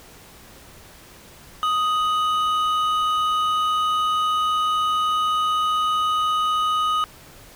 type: tone pair together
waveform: triangle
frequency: 1247.5 / 2964 Hz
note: D#6 / F#7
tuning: +4 / +2 cents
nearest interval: octave + minor third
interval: 1498 cents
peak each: -17 / -28 dBFS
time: 1.63-7.04 s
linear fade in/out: 0 ms
effects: pink hiss -46 dBFS RMS until 7.55 s